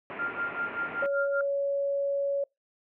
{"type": "low-pass noise", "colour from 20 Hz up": "pink", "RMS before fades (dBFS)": -36, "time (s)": [0.1, 1.06], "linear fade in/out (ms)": 0, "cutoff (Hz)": 2600, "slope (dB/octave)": 48}
{"type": "tone with tremolo", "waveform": "sine", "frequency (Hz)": 1396.9, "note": "F6", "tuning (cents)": 0, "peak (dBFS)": -27, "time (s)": [0.19, 1.41], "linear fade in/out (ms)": 2, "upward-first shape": "sine", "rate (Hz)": 5.2, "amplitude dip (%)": 90}
{"type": "tone", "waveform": "sine", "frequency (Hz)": 560, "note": "C#5", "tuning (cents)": 18, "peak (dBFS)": -25, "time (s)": [1.02, 2.44], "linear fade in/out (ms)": 5}
{"effects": ["noise-tail reverb RT60 0.2 s tail -26 dB re dry", "high-pass 300 Hz 12 dB/octave"]}